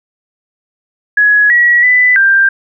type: tone with pitch steps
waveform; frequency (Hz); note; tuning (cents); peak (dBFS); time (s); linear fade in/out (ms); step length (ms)
sine; 1679 / 1922 / 1994 / 1584; G#6 / B6 / B6 / G6; +18 / -48 / +16 / +18; -5; 1.17-2.49; 5; 330
effects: none

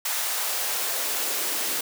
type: noise with high-pass filter sweep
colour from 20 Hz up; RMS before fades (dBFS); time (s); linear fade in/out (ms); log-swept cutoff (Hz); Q
white; -27; 0.05-1.81; 5; 790 to 290; 1.3
effects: none

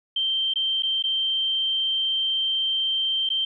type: tone with dropouts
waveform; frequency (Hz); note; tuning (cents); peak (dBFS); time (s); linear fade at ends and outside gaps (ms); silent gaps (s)
sine; 3136; G7; 0; -21; 0.16-3.45; 5; 0.538-0.557 / 0.824-0.832 / 1.025-1.038 / 3.291-3.301
effects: none

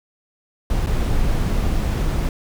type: noise with dropouts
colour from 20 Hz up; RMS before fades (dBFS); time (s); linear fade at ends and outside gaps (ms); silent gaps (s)
brown; -19; 0.7-2.29; 2; 0.863-0.869
effects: none

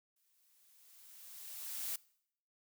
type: noise with exponential growth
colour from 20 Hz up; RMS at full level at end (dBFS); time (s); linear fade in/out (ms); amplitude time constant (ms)
blue; -38; 0.16-1.96; 5; 390
effects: noise-tail reverb RT60 0.7 s tail -23 dB re dry

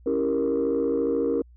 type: chord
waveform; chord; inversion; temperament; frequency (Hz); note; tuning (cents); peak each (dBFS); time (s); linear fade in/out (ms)
sine; C# diminished seventh; none; equal; 277.2 / 329.6 / 392 / 466.2; C#4 / E4 / G4 / Bb4; 0 / 0 / 0 / 0; -26 / -28 / -28 / -23; 0.06-1.42; 5
effects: tanh soft clip ceiling -16 dBFS + added 60 Hz sine -48 dBFS peak until 1.56 s

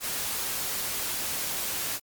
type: noise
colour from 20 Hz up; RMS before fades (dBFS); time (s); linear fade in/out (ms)
white; -31; 0-2; 50
effects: Opus 48 kbps

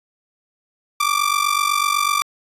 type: ring-modulated tone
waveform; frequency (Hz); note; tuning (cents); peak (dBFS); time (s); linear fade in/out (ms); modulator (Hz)
sawtooth; 1174.7; D6; 0; -10; 1-2.22; 0; 24
effects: resampled to 32000 Hz

